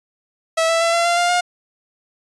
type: tone with pitch steps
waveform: sawtooth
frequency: 652 / 661.5 / 671.1 / 680.9 / 690.8 / 700.8 / 711 Hz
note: E5 / E5 / E5 / F5 / F5 / F5 / F5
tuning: -19 / +6 / +31 / -44 / -19 / +6 / +31 cents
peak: -11 dBFS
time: 0.57-1.41 s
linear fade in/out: 10 ms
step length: 120 ms
effects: resampled to 22050 Hz